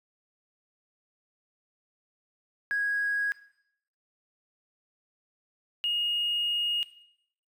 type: tone pair in turn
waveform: triangle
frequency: 1652 / 2863 Hz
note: G#6 / F7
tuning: -10 / +42 cents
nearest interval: minor seventh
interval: 952 cents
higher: second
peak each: -22 dBFS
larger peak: neither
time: 2.71-3.32 / 5.84-6.83 s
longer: second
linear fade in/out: 0 ms
effects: noise-tail reverb RT60 0.7 s tail -19 dB re dry + tanh soft clip ceiling -23 dBFS